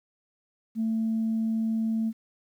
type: tone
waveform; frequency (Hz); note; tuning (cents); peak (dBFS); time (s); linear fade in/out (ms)
sine; 223.2; A3; +25; -23; 0.75-2.13; 50
effects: tanh soft clip ceiling -20 dBFS + 10-bit